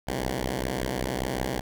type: beating tone pair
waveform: 5% pulse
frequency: 61.74 / 66.94 Hz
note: B1 / C2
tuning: 0 / +40 cents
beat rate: 5.2 Hz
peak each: -19 dBFS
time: 0.07-1.61 s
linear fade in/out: 10 ms
effects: none